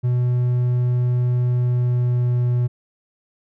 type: tone with pitch glide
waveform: triangle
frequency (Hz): 123.4 to 122.41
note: B2 to B2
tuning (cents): -1 to -15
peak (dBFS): -14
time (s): 0.03-2.68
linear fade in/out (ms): 20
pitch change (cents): -14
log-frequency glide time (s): 1.47-2.49
effects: none